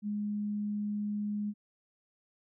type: tone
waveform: sine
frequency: 207.7 Hz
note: G#3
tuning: in tune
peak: -31 dBFS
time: 0.02-1.54 s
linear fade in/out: 50 ms
effects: none